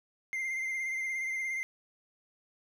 triangle tone with vibrato, 2093 Hz, C7, in tune, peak -30 dBFS, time 0.33-1.63 s, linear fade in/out 0 ms, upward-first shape sine, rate 17 Hz, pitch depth 31 cents each way, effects none

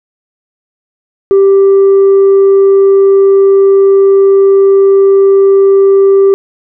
sine tone with tanh clipping, 391.9 Hz, G4, in tune, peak -3 dBFS, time 1.31-6.34 s, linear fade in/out 0 ms, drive 1 dB, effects none

